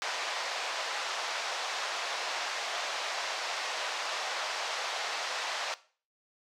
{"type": "band-pass noise", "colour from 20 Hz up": "pink", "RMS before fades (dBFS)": -35, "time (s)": [0.02, 5.74], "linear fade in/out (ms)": 0, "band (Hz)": [610, 6000], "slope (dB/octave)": 24, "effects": ["noise-tail reverb RT60 0.4 s tail -17 dB re dry"]}